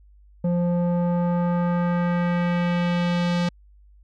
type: tone with low-pass filter sweep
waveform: square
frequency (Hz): 174.61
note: F3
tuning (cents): 0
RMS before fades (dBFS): -22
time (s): 0.44-3.49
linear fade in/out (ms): 5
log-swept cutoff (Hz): 500 to 4700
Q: 1.3
effects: added 50 Hz sine -49 dBFS peak until 4.03 s